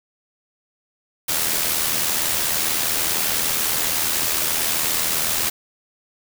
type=noise with amplitude modulation; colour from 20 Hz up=white; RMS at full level=-19 dBFS; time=1.28-5.5 s; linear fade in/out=10 ms; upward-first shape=sine; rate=80 Hz; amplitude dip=55%; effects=none